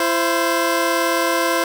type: tone pair together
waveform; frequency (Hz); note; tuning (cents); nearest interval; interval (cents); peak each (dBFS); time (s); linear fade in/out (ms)
15% pulse; 336.1 / 523.3; E4 / C5; +34 / 0; minor sixth; 766; -13; 0-1.64; 2
effects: none